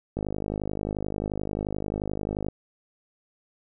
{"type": "click train", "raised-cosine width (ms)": 2, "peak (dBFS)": -16, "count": 120, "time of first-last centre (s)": [0.17, 2.485], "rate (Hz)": 51.4, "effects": []}